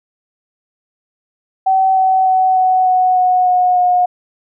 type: tone with pitch steps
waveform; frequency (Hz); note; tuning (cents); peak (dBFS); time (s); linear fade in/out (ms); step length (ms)
sine; 763 / 756.9 / 750.8 / 744.7 / 738.7 / 732.8 / 726.9 / 721; G5 / F#5 / F#5 / F#5 / F#5 / F#5 / F#5 / F#5; -47 / +39 / +25 / +11 / -3 / -17 / -31 / -45; -9; 1.66-4.06; 10; 300
effects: none